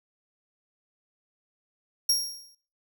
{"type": "tone with exponential decay", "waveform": "sawtooth", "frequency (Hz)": 5588, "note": "F8", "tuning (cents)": 0, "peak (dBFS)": -16, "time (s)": [2.09, 2.55], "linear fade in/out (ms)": 5, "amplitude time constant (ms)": 100, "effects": ["noise-tail reverb RT60 0.4 s tail -18 dB re dry"]}